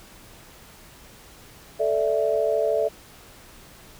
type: chord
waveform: sine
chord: A suspended fourth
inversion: none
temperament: just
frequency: 440 / 586.7 / 660 Hz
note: A4 / D5 / E5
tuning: 0 / -2 / +2 cents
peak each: -24 / -24 / -24 dBFS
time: 1.79-2.89 s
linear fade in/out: 20 ms
effects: pink hiss -48 dBFS RMS until 3.99 s